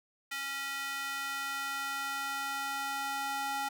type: tone with high-pass filter sweep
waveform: square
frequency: 276 Hz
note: C#4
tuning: 7 cents flat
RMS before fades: -36 dBFS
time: 0.31-3.69 s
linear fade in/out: 10 ms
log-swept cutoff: 1800 to 920 Hz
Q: 1.9
effects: none